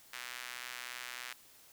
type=tone with high-pass filter; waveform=sawtooth; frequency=123.47 Hz; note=B2; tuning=in tune; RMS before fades=-45 dBFS; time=0.13-1.33 s; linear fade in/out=5 ms; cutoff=1800 Hz; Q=1.3; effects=white hiss -60 dBFS RMS until 1.72 s

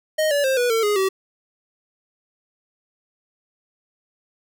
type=tone with pitch steps; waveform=square; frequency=622.3 / 574 / 529.4 / 488.2 / 450.3 / 415.3 / 383.1 Hz; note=D#5 / D5 / C5 / B4 / A4 / G#4 / G4; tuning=0 / -40 / +20 / -20 / +40 / 0 / -40 cents; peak=-18 dBFS; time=0.18-1.09 s; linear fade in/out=10 ms; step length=130 ms; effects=none

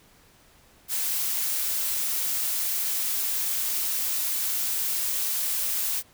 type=noise; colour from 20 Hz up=blue; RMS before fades=-27 dBFS; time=0.88-6.03 s; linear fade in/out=50 ms; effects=pink hiss -57 dBFS RMS until 6.13 s

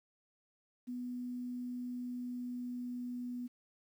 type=tone with pitch glide; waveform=sine; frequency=246.9 to 245.5 Hz; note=B3 to B3; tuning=0 to -10 cents; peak=-38 dBFS; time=0.87-3.48 s; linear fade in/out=20 ms; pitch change=-10 cents; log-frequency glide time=1.82-3.25 s; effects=11-bit

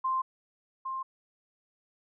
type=tone pair in turn; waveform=sine; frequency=1046.5 / 1056.2 Hz; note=C6 / C6; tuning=0 / +16 cents; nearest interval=unison; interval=16 cents; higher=second; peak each=-26 / -32 dBFS; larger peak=first; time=0.04-0.22 / 0.85-1.03 s; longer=neither; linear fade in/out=10 ms; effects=none

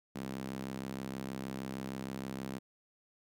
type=tone with high-pass filter; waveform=sawtooth; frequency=66.4 Hz; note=C2; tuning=26 cents sharp; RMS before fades=-41 dBFS; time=0.15-2.59 s; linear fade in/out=10 ms; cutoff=200 Hz; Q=1.9; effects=none

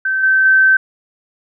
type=tone with level steps; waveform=sine; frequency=1545 Hz; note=G6; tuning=26 cents flat; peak=-14 / -9 / -7 dBFS; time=0.05-0.77 s; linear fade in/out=5 ms; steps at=0.23 / 0.45 s; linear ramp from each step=5 ms; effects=none

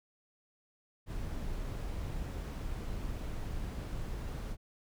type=noise; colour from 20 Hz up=brown; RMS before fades=-38 dBFS; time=1.06-4.57 s; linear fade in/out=50 ms; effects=none

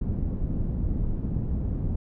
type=low-pass noise; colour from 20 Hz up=pink; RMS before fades=-27 dBFS; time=0.01-1.96 s; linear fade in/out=5 ms; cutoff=200 Hz; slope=12 dB/octave; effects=none

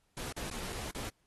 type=noise with dropouts; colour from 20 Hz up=pink; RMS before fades=-41 dBFS; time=0.17-1.09 s; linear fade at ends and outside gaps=1 ms; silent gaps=0.325-0.365 / 0.501-0.512 / 0.724-0.727 / 0.908-0.949 s; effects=pink hiss -75 dBFS RMS until 1.26 s + AAC 32 kbps

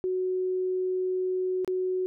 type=tone with dropouts; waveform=sine; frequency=370 Hz; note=F#4; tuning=in tune; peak=-25 dBFS; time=0.04-2.06 s; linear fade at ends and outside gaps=0 ms; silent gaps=1.647-1.677 s; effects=none

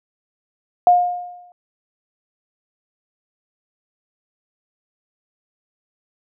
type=tone with exponential decay; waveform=sine; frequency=712 Hz; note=F5; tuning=33 cents sharp; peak=-6 dBFS; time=0.87-1.52 s; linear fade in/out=1 ms; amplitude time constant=140 ms; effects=none

